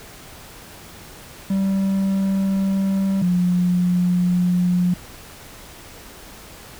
triangle / sine tone pair in turn, 194 / 178.58 Hz, G3 / F3, -18 / +39 cents, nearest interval minor second, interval 143 cents, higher first, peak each -15 dBFS, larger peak neither, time 1.5-3.22 / 3.22-4.94 s, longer neither, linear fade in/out 5 ms, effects pink hiss -41 dBFS RMS until 6.79 s

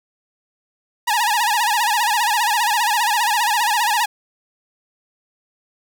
sawtooth tone with vibrato, 893 Hz, A5, 25 cents sharp, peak -12 dBFS, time 1.07-4.06 s, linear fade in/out 10 ms, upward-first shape sine, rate 15 Hz, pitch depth 150 cents each way, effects none

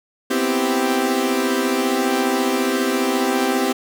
sawtooth chord, C major seventh, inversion third, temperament equal, 246.9 / 261.6 / 329.6 / 392 Hz, B3 / C4 / E4 / G4, 0 / 0 / 0 / 0 cents, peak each -22 / -17 / -22 / -18 dBFS, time 0.3-3.73 s, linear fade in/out 10 ms, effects none

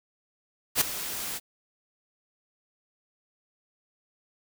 white noise with ADSR envelope, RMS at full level -20 dBFS, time 0.75-1.4 s, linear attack 59 ms, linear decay 11 ms, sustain -14 dB, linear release 36 ms, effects none

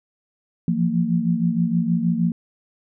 sine tone cluster, 169.2 / 175.6 / 229.7 Hz, E3 / F3 / A#3, +45 / +10 / -25 cents, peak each -22 dBFS, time 0.68-2.32 s, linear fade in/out 2 ms, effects none

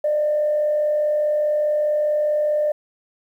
sine tone with frequency modulation, 600 Hz, D5, 37 cents sharp, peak -16 dBFS, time 0.04-2.72 s, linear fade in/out 5 ms, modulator 44.8 Hz, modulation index 0.29, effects tanh soft clip ceiling -12 dBFS + 9-bit

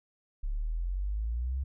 sine exponential sweep, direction up, 34.23 to 68.7 Hz, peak -29 dBFS, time 0.43-1.64 s, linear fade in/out 10 ms, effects none

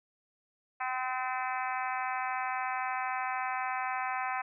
harmonic tone, 256.2 Hz, C4, 36 cents flat, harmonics 3 / 4 / 5 / 6 / 7 / 8 / 9 / 10, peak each -35 / -37 / -39 / -41 / -42 / -43 / -44 / -45 dBFS, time 0.8-4.42 s, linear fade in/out 10 ms, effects none

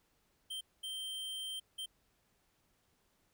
square tone bursts at uneven times, 3136 Hz, G7, in tune, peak -40 dBFS, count 3, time 0.5-0.61 / 0.83-1.6 / 1.78-1.86 s, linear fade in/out 10 ms, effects pink hiss -75 dBFS RMS until 3.33 s

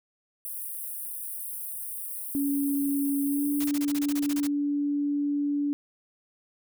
white high-pass noise, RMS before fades -36 dBFS, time 0.45-3.69 s, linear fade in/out 0 ms, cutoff 8800 Hz, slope 96 dB/octave
sine tone with pitch glide, 281 to 288.2 Hz, C#4 to D4, +24 to -33 cents, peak -24 dBFS, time 2.35-5.73 s, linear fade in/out 0 ms, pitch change +43 cents, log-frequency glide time 3.27-3.48 s
white noise bursts, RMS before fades -36 dBFS, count 13, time 3.6-4.472 s, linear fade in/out 5 ms, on 44 ms, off 25 ms
effects none

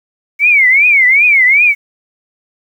sine tone with vibrato, 2217 Hz, C#7, in tune, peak -5 dBFS, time 0.39-1.75 s, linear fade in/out 50 ms, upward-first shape triangle, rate 2.6 Hz, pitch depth 220 cents each way, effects 7-bit

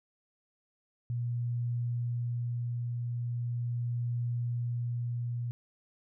sine tone with tremolo, 120 Hz, B2, 49 cents flat, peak -29 dBFS, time 1.1-5.51 s, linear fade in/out 0 ms, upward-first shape triangle, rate 0.4 Hz, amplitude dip 25%, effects none

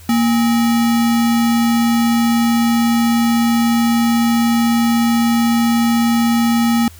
sine tone with sample-and-hold, 233.1 Hz, A#3, in tune, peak -11 dBFS, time 0.09-6.88 s, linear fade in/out 2 ms, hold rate 1050 Hz, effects added 83 Hz sine -38 dBFS peak until 6.99 s + white hiss -44 dBFS RMS until 6.99 s

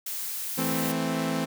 blue noise, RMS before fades -33 dBFS, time 0.06-0.92 s, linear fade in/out 5 ms
sawtooth chord, A minor, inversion second, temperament equal, 164.81 / 220 / 261.6 Hz, E3 / A3 / C4, 0 / 0 / 0 cents, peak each -27 / -28 / -25 dBFS, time 0.57-1.46 s, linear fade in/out 20 ms
effects none

